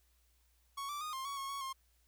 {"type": "tone with pitch steps", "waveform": "45% pulse", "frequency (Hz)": [1110, 1168, 1232, 1058, 1120, 1090, 1112, 1065], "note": ["C#6", "D6", "D#6", "C6", "C#6", "C#6", "C#6", "C6"], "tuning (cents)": [2, -10, -17, 19, 18, -29, 5, 30], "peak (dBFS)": -39, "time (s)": [0.77, 1.73], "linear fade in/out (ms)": 10, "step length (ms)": 120, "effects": ["added 60 Hz sine -70 dBFS peak until 2.07 s", "white hiss -75 dBFS RMS until 2.07 s"]}